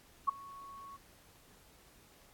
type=tone with ADSR envelope; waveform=sine; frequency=1108.7 Hz; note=C#6; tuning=in tune; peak=-23 dBFS; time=0.27-0.97 s; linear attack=20 ms; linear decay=8 ms; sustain=-24 dB; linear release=12 ms; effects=pink hiss -62 dBFS RMS until 2.33 s + AAC 64 kbps